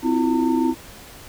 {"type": "tone cluster", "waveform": "sine", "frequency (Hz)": [257.9, 325.9, 352.6, 906], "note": ["C4", "E4", "F4", "A#5"], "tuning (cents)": [-25, -20, 17, -50], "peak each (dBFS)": [-20, -20, -27, -27], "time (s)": [0.02, 0.75], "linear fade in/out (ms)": 50, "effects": ["pink hiss -42 dBFS RMS until 1.28 s"]}